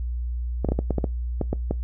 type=clicks; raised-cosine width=2 ms; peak=-10 dBFS; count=10; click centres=0.647 / 0.688 / 0.72 / 0.79 / 0.907 / 0.983 / 1.042 / 1.413 / 1.53 / 1.71 s; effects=noise-tail reverb RT60 0.2 s tail -23 dB re dry + added 60 Hz sine -25 dBFS peak until 1.83 s